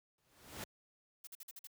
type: noise with exponential growth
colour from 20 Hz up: pink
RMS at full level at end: -42 dBFS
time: 0.18-0.64 s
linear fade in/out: 2 ms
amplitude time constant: 100 ms
type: noise bursts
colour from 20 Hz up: blue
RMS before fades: -50 dBFS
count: 6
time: 1.24-1.672 s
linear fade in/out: 5 ms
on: 32 ms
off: 48 ms
effects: high-pass 60 Hz 12 dB/octave